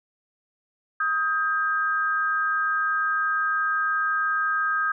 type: tone pair together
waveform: sine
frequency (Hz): 1257 / 1597.1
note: D#6 / G6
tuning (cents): +17 / +32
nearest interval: major third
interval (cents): 415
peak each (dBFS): -24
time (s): 1-4.92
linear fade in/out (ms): 5
effects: none